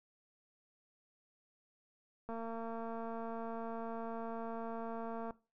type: click train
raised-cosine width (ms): 1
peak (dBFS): -30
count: 689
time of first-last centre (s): 2.29-5.308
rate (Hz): 228
effects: noise-tail reverb RT60 0.3 s tail -19 dB re dry